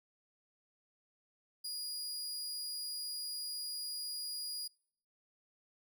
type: tone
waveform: sawtooth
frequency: 4878 Hz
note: D#8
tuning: 35 cents flat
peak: -36 dBFS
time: 1.64-4.68 s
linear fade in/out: 10 ms
effects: noise-tail reverb RT60 0.6 s tail -26 dB re dry